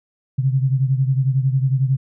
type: beating tone pair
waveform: sine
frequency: 130.81 / 141.81 Hz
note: C3 / C#3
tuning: 0 / +40 cents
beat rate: 11 Hz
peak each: -16 / -21 dBFS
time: 0.38-1.97 s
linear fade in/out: 10 ms
effects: none